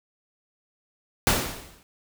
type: noise with exponential decay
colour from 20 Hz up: pink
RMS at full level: -18 dBFS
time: 1.27-1.83 s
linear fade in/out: 1 ms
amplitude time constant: 120 ms
effects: none